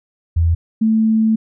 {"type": "tone pair in turn", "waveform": "sine", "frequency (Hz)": [83.4, 220.7], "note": ["E2", "A3"], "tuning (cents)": [21, 5], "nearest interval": "octave + perfect fourth", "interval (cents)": 1684, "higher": "second", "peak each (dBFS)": -11, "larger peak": "neither", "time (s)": [[0.36, 0.55], [0.81, 1.36]], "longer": "second", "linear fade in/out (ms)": 10, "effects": []}